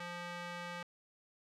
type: tone with band-pass filter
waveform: square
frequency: 174.61 Hz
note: F3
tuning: in tune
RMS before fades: -44 dBFS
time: 0-0.83 s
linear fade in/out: 5 ms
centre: 1800 Hz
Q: 0.79
effects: none